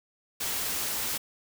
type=noise; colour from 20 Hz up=white; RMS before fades=-31 dBFS; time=0.4-1.18 s; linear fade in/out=10 ms; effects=none